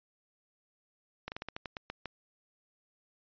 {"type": "slowing click train", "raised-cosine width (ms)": 0.3, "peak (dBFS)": -22, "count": 10, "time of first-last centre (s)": [1.28, 2.057], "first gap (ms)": 39, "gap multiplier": 1.19, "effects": ["resampled to 11025 Hz"]}